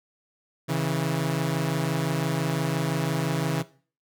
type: tone pair together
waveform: sawtooth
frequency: 136.7 / 162.56 Hz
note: C#3 / E3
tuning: -24 / -24 cents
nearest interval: minor third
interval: 300 cents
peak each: -23 dBFS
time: 0.68-3.63 s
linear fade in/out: 20 ms
effects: noise-tail reverb RT60 0.4 s tail -17 dB re dry